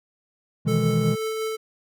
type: chord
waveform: triangle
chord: E major seventh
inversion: second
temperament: equal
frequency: 123.47 / 155.56 / 164.81 / 207.7 Hz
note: B2 / D#3 / E3 / G#3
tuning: 0 / 0 / 0 / 0 cents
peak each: -23 dBFS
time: 0.65-1.16 s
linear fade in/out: 20 ms
type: tone with tremolo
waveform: square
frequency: 440 Hz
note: A4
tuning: in tune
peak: -25 dBFS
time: 0.67-1.57 s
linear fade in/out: 20 ms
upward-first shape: sine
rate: 5.5 Hz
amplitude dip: 25%
effects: none